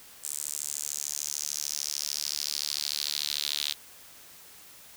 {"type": "tone with high-pass filter sweep", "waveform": "sawtooth", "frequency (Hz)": 73.42, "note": "D2", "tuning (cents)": 0, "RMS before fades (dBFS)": -33, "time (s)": [0.23, 3.74], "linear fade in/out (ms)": 20, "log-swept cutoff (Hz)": [8100, 3700], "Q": 3.5, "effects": ["white hiss -51 dBFS RMS until 4.96 s"]}